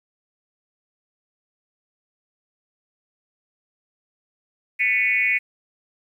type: tone with frequency modulation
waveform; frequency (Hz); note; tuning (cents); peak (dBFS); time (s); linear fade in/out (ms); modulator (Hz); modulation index
sine; 2223; C#7; +4; -17; 4.79-5.39; 20; 227; 1.1
effects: 9-bit